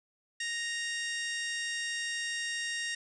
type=harmonic tone; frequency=932.3 Hz; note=A#5; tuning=in tune; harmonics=2 / 3 / 4 / 5 / 6 / 7 / 8 / 9 / 10; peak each=-35 / -41 / -42 / -50 / -41 / -51 / -46 / -49 / -51 dBFS; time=0.4-2.95 s; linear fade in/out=5 ms; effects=none

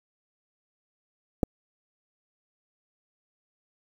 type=clicks; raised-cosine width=2 ms; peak=-9 / -20 dBFS; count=2; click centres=1.432 / 1.436 s; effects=8-bit

